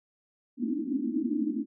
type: band-pass noise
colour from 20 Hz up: white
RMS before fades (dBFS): -30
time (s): 0.57-1.66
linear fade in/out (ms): 50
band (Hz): 220 to 320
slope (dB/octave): 96
effects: none